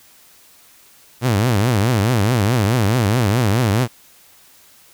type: tone with vibrato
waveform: sawtooth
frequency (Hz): 111.9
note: A2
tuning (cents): +30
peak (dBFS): -10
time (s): 1.21-3.88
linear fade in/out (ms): 50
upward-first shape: triangle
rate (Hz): 4.7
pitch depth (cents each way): 290
effects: white hiss -49 dBFS RMS until 4.93 s